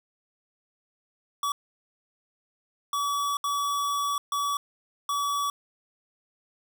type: tone bursts at uneven times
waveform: square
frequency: 1141 Hz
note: C#6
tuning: 50 cents sharp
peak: -26 dBFS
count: 5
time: 1.43-1.52 / 2.93-3.37 / 3.44-4.18 / 4.32-4.57 / 5.09-5.5 s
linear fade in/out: 2 ms
effects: none